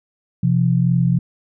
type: tone pair together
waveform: sine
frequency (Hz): 128.7 / 171.8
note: C3 / F3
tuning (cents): -28 / -28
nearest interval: perfect fourth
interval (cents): 500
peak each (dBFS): -16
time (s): 0.43-1.19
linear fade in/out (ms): 5
effects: none